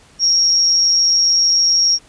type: tone with amplitude modulation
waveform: sine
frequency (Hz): 5588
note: F8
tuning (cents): 0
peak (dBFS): -8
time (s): 0.19-1.99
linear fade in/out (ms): 50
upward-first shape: sine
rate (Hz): 173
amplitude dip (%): 55
effects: pink hiss -48 dBFS RMS until 2.08 s + resampled to 22050 Hz